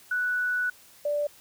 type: tone pair in turn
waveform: sine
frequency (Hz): 1480 / 586.1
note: F#6 / D5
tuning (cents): 0 / -4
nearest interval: octave + major third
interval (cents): 1604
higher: first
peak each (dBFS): -24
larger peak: neither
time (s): 0.11-0.7 / 1.05-1.27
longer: first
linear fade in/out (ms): 5
effects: white hiss -54 dBFS RMS until 1.4 s